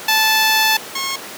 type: tone pair in turn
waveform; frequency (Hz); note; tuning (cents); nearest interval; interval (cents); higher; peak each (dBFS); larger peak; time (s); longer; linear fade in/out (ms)
10% pulse; 875 / 1085.3; A5 / C#6; -10 / -37; major third; 373; second; -4 / -12; first; 0.08-0.77 / 0.95-1.16; first; 5
effects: pink hiss -31 dBFS RMS until 1.37 s + high-pass 300 Hz 12 dB/octave